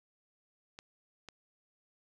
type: clicks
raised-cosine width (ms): 0.2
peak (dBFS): -29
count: 2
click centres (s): 0.789 / 1.287
effects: none